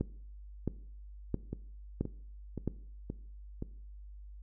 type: two click trains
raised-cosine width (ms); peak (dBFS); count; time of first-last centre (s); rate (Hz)
3; -24 / -18; 5 / 5; 1.53-3.624 / 0.01-2.677; 1.91 / 1.5
effects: noise-tail reverb RT60 0.6 s tail -19 dB re dry + added 50 Hz sine -46 dBFS peak until 4.42 s